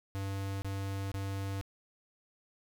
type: tone bursts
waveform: square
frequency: 97.9 Hz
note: G2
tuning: 2 cents flat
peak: -35 dBFS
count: 3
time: 0.15-1.612 s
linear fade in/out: 0 ms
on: 470 ms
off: 26 ms
effects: none